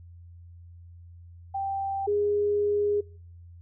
sine tone pair in turn, 784 / 411.8 Hz, G5 / G#4, 0 / -15 cents, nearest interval major seventh, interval 1115 cents, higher first, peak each -27 / -22 dBFS, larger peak second, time 1.54-2.07 / 2.07-3.01 s, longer second, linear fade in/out 10 ms, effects noise-tail reverb RT60 0.6 s tail -25 dB re dry + added 86 Hz sine -45 dBFS peak until 3.61 s

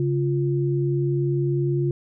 sine tone pair together, 138.58 / 349.2 Hz, C#3 / F4, 0 / 0 cents, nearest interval octave + major third, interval 1600 cents, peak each -21 / -24 dBFS, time 0-1.91 s, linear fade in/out 2 ms, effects none

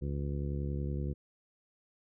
harmonic tone, 70.7 Hz, C#2, 35 cents sharp, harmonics 1 / 2 / 3 / 4 / 5 / 6 / 7, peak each -35 / -36 / -42 / -47 / -44 / -51 / -49 dBFS, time 0.01-1.14 s, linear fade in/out 20 ms, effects none

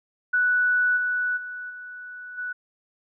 sine tone with level steps, 1480 Hz, F#6, in tune, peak -18 / -22 / -32 / -36 / -28 dBFS, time 0.33-2.53 s, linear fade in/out 10 ms, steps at 0.96 / 1.36 / 1.69 / 2.37 s, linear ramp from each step 20 ms, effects none

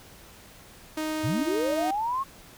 sawtooth tone, 311.1 Hz, D#4, in tune, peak -24 dBFS, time 0.97-1.91 s, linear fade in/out 5 ms
sine linear sweep, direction up, 88 to 1108.7 Hz, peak -25 dBFS, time 1.23-2.24 s, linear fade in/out 20 ms
effects pink hiss -50 dBFS RMS until 2.57 s

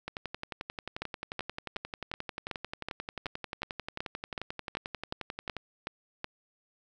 two click trains, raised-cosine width 0.3 ms, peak -20 / -18 dBFS, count 63 / 15, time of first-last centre 0.08-5.567 / 1.02-6.244 s, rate 11.3 / 2.68 Hz, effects none

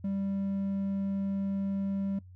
sine tone with hard clipping, 196 Hz, G3, in tune, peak -30 dBFS, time 0.04-2.19 s, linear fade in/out 5 ms, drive 3 dB, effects noise-tail reverb RT60 0.1 s tail -20 dB re dry + added 91 Hz sine -48 dBFS peak until 2.35 s

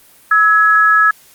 sine tone pair together, 1300 / 1678.3 Hz, E6 / G#6, -24 / +18 cents, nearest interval major third, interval 442 cents, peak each -10 dBFS, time 0.31-1.11 s, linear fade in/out 5 ms, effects white hiss -46 dBFS RMS until 1.34 s + Opus 32 kbps

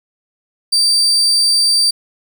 35% pulse tone, 4662 Hz, D8, 14 cents flat, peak -9 dBFS, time 0.72-1.91 s, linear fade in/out 10 ms, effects none

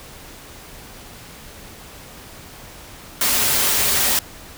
white noise with comb filter, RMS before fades -18 dBFS, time 3.21-4.19 s, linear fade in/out 2 ms, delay 6.1 ms, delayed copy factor -0.5, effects pink hiss -40 dBFS RMS until 4.57 s

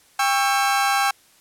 30% pulse chord, C# diminished, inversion second, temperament just, 798.3 / 1108.7 / 1330.5 Hz, G5 / C#6 / E6, +31 / 0 / +16 cents, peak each -17 / -22 / -22 dBFS, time 0.19-1.11 s, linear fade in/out 5 ms, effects white hiss -55 dBFS RMS until 1.4 s + low-pass 12000 Hz 12 dB/octave

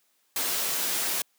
white noise with comb filter, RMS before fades -28 dBFS, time 0.36-1.22 s, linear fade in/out 2 ms, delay 9.3 ms, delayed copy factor -0.5, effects white hiss -69 dBFS RMS until 1.38 s + high-pass 200 Hz 12 dB/octave

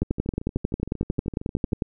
two click trains, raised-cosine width 3 ms, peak -10 / -21 dBFS, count 21 / 23, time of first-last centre 0.02-1.822 / 0.03-1.722 s, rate 11.1 / 13 Hz, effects none

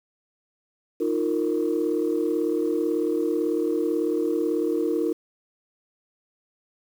sine chord, Eb suspended second, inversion none, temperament equal with one note detuned, 311.1 / 349.2 / 460.8 Hz, Eb4 / F4 / Bb4, 0 / 0 / -20 cents, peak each -25 dBFS, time 1-5.13 s, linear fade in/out 10 ms, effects tanh soft clip ceiling -14 dBFS + 8-bit

